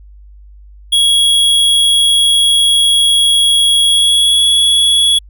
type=tone with pitch glide; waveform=square; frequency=3324 to 3365 Hz; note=G#7 to G#7; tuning=+1 to +22 cents; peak=-8 dBFS; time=0.92-5.19 s; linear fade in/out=10 ms; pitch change=+21 cents; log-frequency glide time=3.86-4.44 s; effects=added 50 Hz sine -35 dBFS peak until 5.29 s